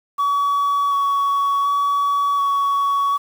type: tone with vibrato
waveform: sine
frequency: 1128 Hz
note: C#6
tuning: 30 cents sharp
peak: -13 dBFS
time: 0.18-3.18 s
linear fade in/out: 20 ms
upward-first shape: square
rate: 0.68 Hz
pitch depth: 9 cents each way
effects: tanh soft clip ceiling -15 dBFS + 7-bit